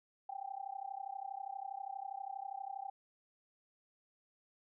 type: tone with amplitude modulation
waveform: sine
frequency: 784 Hz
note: G5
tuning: in tune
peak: -37 dBFS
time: 0.29-2.9 s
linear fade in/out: 5 ms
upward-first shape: sine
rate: 32.4 Hz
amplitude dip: 95%
effects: none